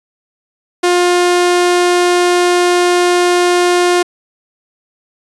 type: tone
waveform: sawtooth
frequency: 354.5 Hz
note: F4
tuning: 26 cents sharp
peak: -5 dBFS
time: 0.83-4.03 s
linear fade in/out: 10 ms
effects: resampled to 24000 Hz